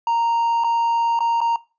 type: tone with dropouts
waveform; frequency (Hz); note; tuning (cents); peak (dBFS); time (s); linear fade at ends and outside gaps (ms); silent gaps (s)
triangle; 929; A#5; -6; -15; 0.07-1.56; 2; 0.638-0.644 / 1.191-1.205 / 1.405-1.414
effects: noise-tail reverb RT60 0.3 s tail -20 dB re dry + resampled to 16000 Hz